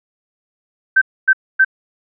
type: tone bursts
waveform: sine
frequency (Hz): 1550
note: G6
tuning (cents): -20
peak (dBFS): -7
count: 3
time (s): 0.96-1.648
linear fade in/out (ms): 10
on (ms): 56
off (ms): 260
effects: none